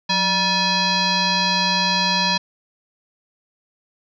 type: tone with frequency modulation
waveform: sine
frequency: 2521 Hz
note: D#7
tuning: 22 cents sharp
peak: -16 dBFS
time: 0.09-2.38 s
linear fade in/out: 10 ms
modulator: 780 Hz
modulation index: 3.1
effects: none